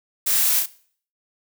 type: noise with echo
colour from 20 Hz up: blue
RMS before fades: -21 dBFS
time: 0.26-0.6 s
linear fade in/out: 10 ms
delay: 31 ms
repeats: 2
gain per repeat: -3 dB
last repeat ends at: 0.662 s
effects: noise-tail reverb RT60 0.5 s tail -19 dB re dry